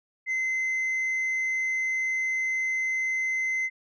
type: tone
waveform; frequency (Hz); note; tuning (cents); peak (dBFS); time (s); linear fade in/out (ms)
sine; 2059; C7; -28; -22; 0.26-3.7; 50
effects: tanh soft clip ceiling -24 dBFS